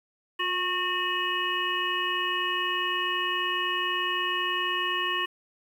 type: harmonic tone with a mistuned harmonic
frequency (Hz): 364.8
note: F#4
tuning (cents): -24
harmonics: 1 / 3 / 5 / 7 / 8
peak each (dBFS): -36 / -30 / -31 / -35 / -30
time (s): 0.39-5.26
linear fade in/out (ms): 10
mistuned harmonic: 1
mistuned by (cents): -31
effects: 9-bit